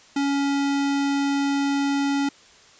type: tone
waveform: square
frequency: 280.1 Hz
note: C#4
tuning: 18 cents sharp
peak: -21 dBFS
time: 0.16-2.29 s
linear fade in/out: 5 ms
effects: white hiss -51 dBFS RMS until 2.79 s + resampled to 16000 Hz